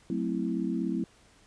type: chord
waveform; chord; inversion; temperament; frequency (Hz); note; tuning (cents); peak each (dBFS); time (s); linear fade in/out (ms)
sine; F# half-diminished seventh; none; equal with one note detuned; 185 / 221.4 / 261.6 / 329.6; F#3 / A3 / C4 / E4; 0 / +11 / 0 / 0; -33; 0.1-1.04; 2
effects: pink hiss -60 dBFS RMS until 1.46 s + resampled to 22050 Hz